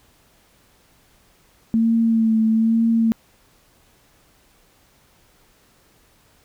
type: tone with vibrato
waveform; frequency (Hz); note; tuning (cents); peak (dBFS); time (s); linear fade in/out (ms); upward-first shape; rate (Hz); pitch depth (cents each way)
sine; 224.8; A3; +37; -14; 1.74-3.12; 0; sine; 1.1; 29
effects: pink hiss -57 dBFS RMS until 6.44 s